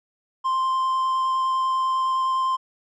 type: tone with vibrato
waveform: triangle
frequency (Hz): 1046.5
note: C6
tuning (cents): 0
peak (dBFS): -18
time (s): 0.44-2.57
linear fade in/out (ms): 20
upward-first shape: triangle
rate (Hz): 9.9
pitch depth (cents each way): 8
effects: resampled to 22050 Hz